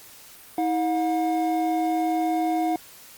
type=tone pair together; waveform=triangle; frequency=320.9 / 721 Hz; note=E4 / F#5; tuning=-46 / -45 cents; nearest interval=octave + major second; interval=1401 cents; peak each=-22 dBFS; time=0.58-2.76 s; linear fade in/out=2 ms; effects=white hiss -47 dBFS RMS until 3.17 s + Opus 48 kbps